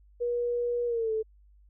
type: tone with pitch glide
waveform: sine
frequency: 480.8 to 438.4 Hz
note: B4 to A4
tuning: -46 to -6 cents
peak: -26 dBFS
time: 0.2-1.23 s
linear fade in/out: 20 ms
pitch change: -160 cents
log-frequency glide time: 0.86-1.12 s
effects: added 50 Hz sine -55 dBFS peak until 1.69 s